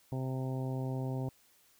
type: harmonic tone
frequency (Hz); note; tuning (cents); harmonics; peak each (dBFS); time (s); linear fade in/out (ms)
130.81; C3; 0; 1 / 2 / 3 / 4 / 5 / 6 / 7; -34 / -40 / -44 / -46 / -48 / -50 / -51; 0.12-1.29; 2
effects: white hiss -66 dBFS RMS until 1.79 s